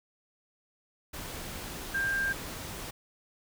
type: tone in noise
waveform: sine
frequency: 1591 Hz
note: G6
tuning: 25 cents sharp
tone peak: -27 dBFS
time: 1.94-2.33 s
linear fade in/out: 10 ms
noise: pink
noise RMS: -40 dBFS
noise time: 1.13-2.91 s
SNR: +10 dB
effects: none